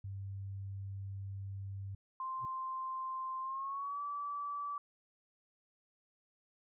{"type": "tone", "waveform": "sine", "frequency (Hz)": 98, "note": "G2", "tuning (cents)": 0, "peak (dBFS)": -40, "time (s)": [0.04, 1.95], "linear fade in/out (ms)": 5}
{"type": "tone with pitch glide", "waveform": "sine", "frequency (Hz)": [1046.5, 1154.5], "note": ["C6", "D6"], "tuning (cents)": [0, -30], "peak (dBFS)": -37, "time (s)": [2.2, 4.78], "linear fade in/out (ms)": 2, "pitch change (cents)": 170, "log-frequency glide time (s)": [3.41, 4.01]}
{"type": "tone with exponential growth", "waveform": "triangle", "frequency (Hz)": 123.9, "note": "B2", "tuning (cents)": 6, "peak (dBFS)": -39, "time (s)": [2.37, 2.45], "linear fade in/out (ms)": 0, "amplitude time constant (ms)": 17}
{"effects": []}